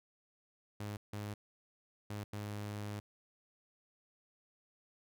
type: tone bursts at uneven times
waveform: sawtooth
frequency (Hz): 103.83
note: G#2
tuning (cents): 0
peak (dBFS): -36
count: 4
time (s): 0.8-0.97 / 1.13-1.34 / 2.1-2.24 / 2.33-3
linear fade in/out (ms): 5
effects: none